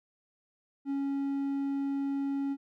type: tone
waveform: triangle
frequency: 277.2 Hz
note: C#4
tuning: in tune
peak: -27 dBFS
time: 0.85-2.57 s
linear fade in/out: 50 ms
effects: none